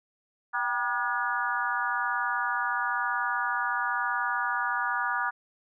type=harmonic tone with a mistuned harmonic; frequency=241 Hz; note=B3; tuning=42 cents flat; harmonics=3 / 4 / 5 / 6 / 7; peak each=-36 / -32 / -32 / -30 / -34 dBFS; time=0.53-5.31 s; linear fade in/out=20 ms; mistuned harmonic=3; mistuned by=+120 cents; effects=none

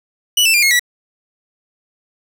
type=tone with pitch steps; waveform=sawtooth; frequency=2951 / 2660 / 2397 / 2160 / 1946.9 Hz; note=F#7 / E7 / D7 / C#7 / B6; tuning=-5 / +15 / +35 / -45 / -25 cents; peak=-7 dBFS; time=0.37-0.795 s; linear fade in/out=5 ms; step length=85 ms; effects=8-bit

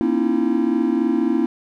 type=tone cluster; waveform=triangle; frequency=236.4 / 271.2 / 313.7 / 337.5 Hz; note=A#3 / C#4 / D#4 / E4; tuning=+24 / -38 / +14 / +41 cents; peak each=-20 dBFS; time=0.01-1.46 s; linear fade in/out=0 ms; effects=none

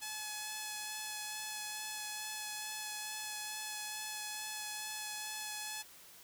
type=tone with vibrato; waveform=5% pulse; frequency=853 Hz; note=G#5; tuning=46 cents sharp; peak=-28 dBFS; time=0.01-5.83 s; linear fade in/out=20 ms; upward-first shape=sine; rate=2.3 Hz; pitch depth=11 cents each way; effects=white hiss -57 dBFS RMS until 6.23 s

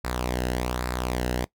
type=tone with flanger; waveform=sawtooth; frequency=61.74 Hz; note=B1; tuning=in tune; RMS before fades=-28 dBFS; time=0.04-1.45 s; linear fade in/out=10 ms; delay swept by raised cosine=0.32 to 0.88 ms; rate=1.2 Hz; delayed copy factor=-0.6; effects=noise-tail reverb RT60 0.1 s tail -20 dB re dry

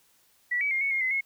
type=tone with pitch steps; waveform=sine; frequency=1952 / 2280 / 2126 / 2214 / 2137 / 2043 / 2173 Hz; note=B6 / C#7 / C7 / C#7 / C7 / C7 / C#7; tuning=-21 / +48 / +27 / -3 / +36 / -42 / -35 cents; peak=-24 dBFS; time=0.51-1.21 s; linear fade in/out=10 ms; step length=100 ms; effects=white hiss -64 dBFS RMS until 1.25 s

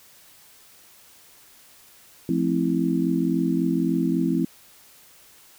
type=chord; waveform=sine; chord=F major seventh; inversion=none; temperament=just; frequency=174.61 / 218.3 / 261.9 / 327.4 Hz; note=F3 / A3 / C4 / E4; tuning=0 / -13 / +2 / -12 cents; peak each=-25 / -28 / -24 / -25 dBFS; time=2.29-4.45 s; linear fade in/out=2 ms; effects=white hiss -52 dBFS RMS until 5.58 s

